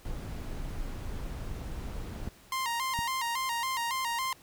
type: noise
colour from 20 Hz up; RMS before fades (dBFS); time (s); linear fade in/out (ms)
brown; -37; 0.05-2.29; 2
type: clicks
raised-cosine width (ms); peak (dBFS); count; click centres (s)
5; -24; 2; 2.276 / 2.99
type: tone with vibrato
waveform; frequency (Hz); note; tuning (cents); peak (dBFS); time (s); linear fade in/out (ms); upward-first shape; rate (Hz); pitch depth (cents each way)
sawtooth; 990; B5; +4; -26; 2.52-4.33; 2; square; 3.6; 100
effects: pink hiss -57 dBFS RMS until 4.42 s